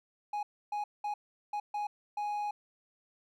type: tone bursts at uneven times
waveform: triangle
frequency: 830.6 Hz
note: G#5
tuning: in tune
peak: -30 dBFS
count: 6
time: 0.33-0.43 / 0.72-0.84 / 1.04-1.14 / 1.53-1.6 / 1.74-1.87 / 2.17-2.51 s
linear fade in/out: 5 ms
effects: none